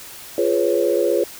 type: chord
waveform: sine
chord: C# dominant seventh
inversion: first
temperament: just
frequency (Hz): 346.5 / 415.8 / 498.9 / 554.4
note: E#4 / G#4 / B4 / C#5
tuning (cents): -14 / +2 / +17 / 0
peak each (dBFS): -21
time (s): 0.38-1.24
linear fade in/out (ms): 2
effects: white hiss -38 dBFS RMS until 1.39 s

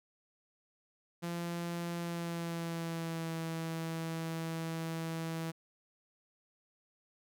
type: tone with pitch glide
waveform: sawtooth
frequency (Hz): 171.3 to 163.47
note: F3 to E3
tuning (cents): -33 to -14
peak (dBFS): -32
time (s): 1.22-5.52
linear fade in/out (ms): 20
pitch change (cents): -81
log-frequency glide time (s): 1.97-3.34
effects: none

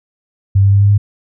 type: tone with pitch steps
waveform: sine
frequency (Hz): 98 / 99.02 / 100.06 / 101.1 / 102.16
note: G2 / G2 / G2 / G#2 / G#2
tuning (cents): 0 / +18 / +36 / -46 / -28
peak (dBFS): -6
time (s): 0.55-0.98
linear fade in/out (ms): 10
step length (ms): 86
effects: none

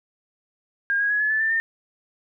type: tone with pitch steps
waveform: sine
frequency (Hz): 1616 / 1647.1 / 1678.8 / 1711.1 / 1744 / 1777.6 / 1811.8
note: G#6 / G#6 / G#6 / A6 / A6 / A6 / A#6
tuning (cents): -48 / -15 / +18 / -49 / -16 / +17 / -50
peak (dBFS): -19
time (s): 0.9-1.6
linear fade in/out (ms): 0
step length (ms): 100
effects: none

